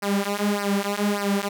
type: tone with flanger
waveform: sawtooth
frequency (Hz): 202.7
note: G#3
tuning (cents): -42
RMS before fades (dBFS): -24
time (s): 0.02-1.49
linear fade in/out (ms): 10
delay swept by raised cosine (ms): 0.28 to 5.58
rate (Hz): 1.7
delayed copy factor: -1
effects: none